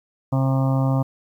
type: harmonic tone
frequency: 133.5 Hz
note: C3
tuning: 35 cents sharp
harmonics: 1 / 2 / 4 / 5 / 6 / 7 / 8 / 9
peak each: -18 / -24 / -30 / -32 / -34 / -35 / -36 / -37 dBFS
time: 0.32-1.03 s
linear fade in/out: 10 ms
effects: 9-bit